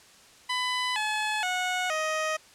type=tone with pitch steps; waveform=15% pulse; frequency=1000 / 855.6 / 732 / 626.3 Hz; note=B5 / A5 / F#5 / D#5; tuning=+21 / -49 / -19 / +11 cents; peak=-20 dBFS; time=0.49-2.37 s; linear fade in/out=10 ms; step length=470 ms; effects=white hiss -54 dBFS RMS until 2.54 s + low-pass 8000 Hz 12 dB/octave